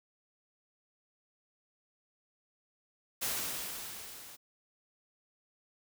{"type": "noise with level ramp", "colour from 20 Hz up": "white", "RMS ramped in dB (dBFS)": [-33, -51], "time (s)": [3.21, 4.37], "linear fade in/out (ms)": 20, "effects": []}